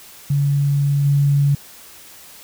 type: tone with level steps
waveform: sine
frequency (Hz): 141.8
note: C#3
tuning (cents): +40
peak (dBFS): -14 / -12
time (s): 0.3-1.55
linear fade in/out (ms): 5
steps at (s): 1.04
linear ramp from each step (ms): 20
effects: white hiss -42 dBFS RMS until 2.43 s